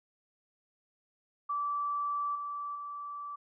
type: tone with level steps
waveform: sine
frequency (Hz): 1160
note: D6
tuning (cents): -22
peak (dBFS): -30 / -35 / -38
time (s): 1.49-3.36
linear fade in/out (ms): 10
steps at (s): 2.35 / 2.75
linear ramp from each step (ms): 5
effects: none